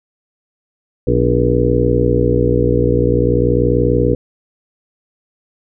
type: harmonic tone with a mistuned harmonic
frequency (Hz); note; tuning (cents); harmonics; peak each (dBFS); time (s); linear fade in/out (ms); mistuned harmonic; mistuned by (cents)
60.4; B1; -38; 1 / 2 / 3 / 4 / 5 / 6 / 7 / 8; -19 / -17 / -23 / -22 / -20 / -22 / -18 / -17; 1.07-4.15; 5; 4; +98
effects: none